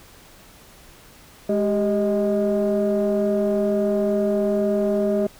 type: tone cluster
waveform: sine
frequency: 208.4 / 393.9 / 623 Hz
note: G#3 / G4 / D#5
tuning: +6 / +8 / +2 cents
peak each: -21 dBFS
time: 1.49-5.27 s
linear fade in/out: 5 ms
effects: tanh soft clip ceiling -13 dBFS + pink hiss -48 dBFS RMS until 5.39 s